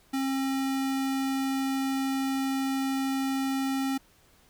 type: tone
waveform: square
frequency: 268.7 Hz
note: C4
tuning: 46 cents sharp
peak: -27 dBFS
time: 0.13-3.98 s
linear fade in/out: 10 ms
effects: pink hiss -61 dBFS RMS until 4.49 s